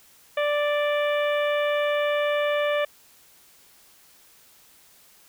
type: harmonic tone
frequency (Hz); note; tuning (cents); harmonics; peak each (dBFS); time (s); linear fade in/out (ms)
587.3; D5; 0; 1 / 2 / 3 / 4 / 5 / 6; -22 / -31 / -31 / -33 / -37 / -40; 0.37-2.85; 5
effects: white hiss -55 dBFS RMS until 5.28 s